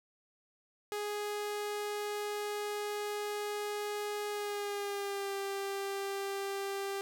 sawtooth tone with pitch glide, 415.3 to 394.7 Hz, G#4 to G4, 0 to +12 cents, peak -31 dBFS, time 0.92-7.01 s, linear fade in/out 0 ms, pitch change -88 cents, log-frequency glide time 4.3-5.35 s, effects none

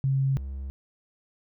sine / triangle tone pair in turn, 135.2 / 67.6 Hz, C#3 / C#2, -43 / -43 cents, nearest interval octave, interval 1200 cents, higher first, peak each -21 / -30 dBFS, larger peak first, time 0.04-0.37 / 0.37-0.7 s, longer neither, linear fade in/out 0 ms, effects none

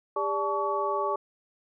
sine tone cluster, 401.1 / 584 / 869 / 1130 Hz, G4 / D5 / A5 / C#6, +40 / -10 / -22 / +33 cents, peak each -31 / -32 / -32 / -29 dBFS, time 0.16-1.16 s, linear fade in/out 5 ms, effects none

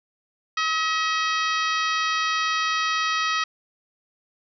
harmonic tone with a mistuned harmonic, 638 Hz, D#5, 43 cents sharp, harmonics 2 / 3 / 4 / 5 / 6 / 7 / 8 / 9, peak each -24 / -28 / -30 / -32 / -34 / -35 / -36 / -37 dBFS, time 0.57-3.44 s, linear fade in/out 5 ms, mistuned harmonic 8, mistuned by -42 cents, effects none

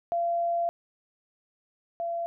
sine tone pair in turn, 685 / 680.3 Hz, F5 / F5, -34 / -46 cents, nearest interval unison, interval 12 cents, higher first, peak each -24 / -28 dBFS, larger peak first, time 0.12-0.69 / 2-2.26 s, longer first, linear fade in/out 0 ms, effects none

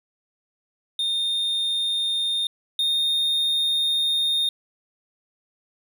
triangle tone pair in turn, 3651 / 3674 Hz, A#7 / A#7, -37 / -26 cents, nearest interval unison, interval 11 cents, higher second, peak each -20 / -18 dBFS, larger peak second, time 0.99-2.47 / 2.79-4.49 s, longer second, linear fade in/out 2 ms, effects none

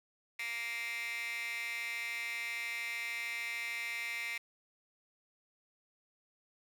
15% pulse tone with high-pass filter, 233.1 Hz, A#3, in tune, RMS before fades -39 dBFS, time 0.39-4.38 s, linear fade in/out 5 ms, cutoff 2100 Hz, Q 4.7, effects none

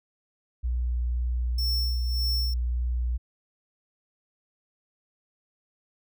sine tone with vibrato, 60.6 Hz, B1, 32 cents flat, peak -24 dBFS, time 0.63-3.18 s, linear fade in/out 20 ms, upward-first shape sine, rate 1.9 Hz, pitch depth 8 cents each way
square tone with tremolo, 5400 Hz, E8, 41 cents sharp, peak -27 dBFS, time 1.58-2.54 s, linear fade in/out 5 ms, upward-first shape sine, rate 1.7 Hz, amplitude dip 75%
effects none

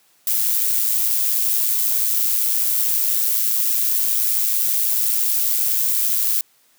violet noise with amplitude modulation, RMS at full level -17 dBFS, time 0.27-6.41 s, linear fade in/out 2 ms, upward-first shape sine, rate 112 Hz, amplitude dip 45%, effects white hiss -58 dBFS RMS until 6.78 s + high-pass 150 Hz 12 dB/octave

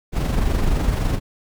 brown noise with amplitude modulation, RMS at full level -17 dBFS, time 0.12-1.2 s, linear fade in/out 50 ms, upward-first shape sine, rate 23.7 Hz, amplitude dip 45%, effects none

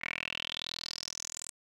10% pulse tone with band-pass filter sweep, 41.2 Hz, E1, in tune, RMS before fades -40 dBFS, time 0.01-1.51 s, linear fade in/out 10 ms, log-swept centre 2100 to 8200 Hz, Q 6.5, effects none

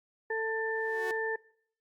harmonic tone, 444.8 Hz, A4, 19 cents sharp, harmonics 1 / 2 / 4, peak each -32 / -39 / -34 dBFS, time 0.3-1.36 s, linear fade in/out 5 ms
sawtooth tone with exponential growth, 370 Hz, F#4, in tune, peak -32 dBFS, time 0.65-1.11 s, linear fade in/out 0 ms, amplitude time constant 100 ms
effects noise-tail reverb RT60 0.6 s tail -22 dB re dry + Opus 48 kbps

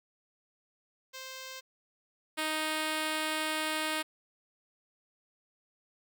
5% pulse tone pair in turn, 523.3 / 311.5 Hz, C5 / D#4, 0 / +2 cents, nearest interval major sixth, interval 898 cents, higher first, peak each -30 / -19 dBFS, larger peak second, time 1.13-1.61 / 2.37-4.03 s, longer second, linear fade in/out 20 ms, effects none

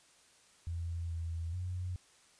sine tone with pitch steps, 84.5 / 83.1 / 90.6 Hz, E2 / E2 / F#2, +43 / +15 / -36 cents, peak -35 dBFS, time 0.67-1.96 s, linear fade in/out 0 ms, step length 430 ms, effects white hiss -64 dBFS RMS until 2.39 s + resampled to 22050 Hz

